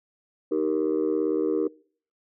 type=chord; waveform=sine; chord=Eb major; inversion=none; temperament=just; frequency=311.1 / 388.9 / 466.7 Hz; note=Eb4 / G4 / Bb4; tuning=0 / -14 / +2 cents; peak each=-25 / -25 / -25 dBFS; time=0.51-1.68 s; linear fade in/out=10 ms; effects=noise-tail reverb RT60 0.5 s tail -24 dB re dry + tanh soft clip ceiling -16 dBFS